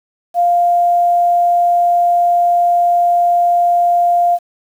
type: tone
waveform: sine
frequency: 698.5 Hz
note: F5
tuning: in tune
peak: -9 dBFS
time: 0.34-4.39 s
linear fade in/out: 50 ms
effects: 7-bit